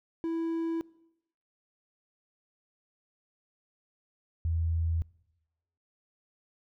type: tone pair in turn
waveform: triangle / sine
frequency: 329.6 / 82.4 Hz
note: E4 / E2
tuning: 0 / 0 cents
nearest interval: 2 octaves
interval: 2400 cents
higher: first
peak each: -27 / -26 dBFS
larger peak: second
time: 0.24-0.81 / 4.45-5.02 s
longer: neither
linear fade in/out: 0 ms
effects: noise-tail reverb RT60 0.9 s tail -23 dB re dry